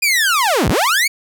sawtooth linear two-way sweep, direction down then up, 2463 to 33.1 to 2302 Hz, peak -9 dBFS, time 0.02-1.08 s, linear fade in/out 10 ms, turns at 0.69 s, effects none

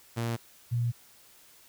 sawtooth / sine tone pair in turn, 116.54 / 119.06 Hz, A#2 / A#2, 0 / +37 cents, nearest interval unison, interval 37 cents, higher second, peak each -25 dBFS, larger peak neither, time 0.16-0.37 / 0.71-0.92 s, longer neither, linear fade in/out 20 ms, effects white hiss -57 dBFS RMS until 1.68 s

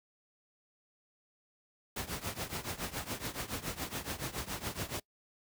pink noise with tremolo, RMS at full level -35 dBFS, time 1.96-5 s, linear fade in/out 5 ms, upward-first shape triangle, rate 7.1 Hz, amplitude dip 90%, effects noise-tail reverb RT60 0.1 s tail -23 dB re dry + high-pass 60 Hz 12 dB/octave

